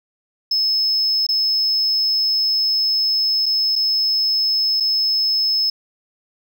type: tone with dropouts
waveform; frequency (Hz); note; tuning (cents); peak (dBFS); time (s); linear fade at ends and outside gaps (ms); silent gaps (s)
sine; 5200; E8; -24; -13; 0.51-5.7; 5; 1.267-1.288 / 3.459-3.462 / 3.756-3.76 / 4.801-4.805
effects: tanh soft clip ceiling -14 dBFS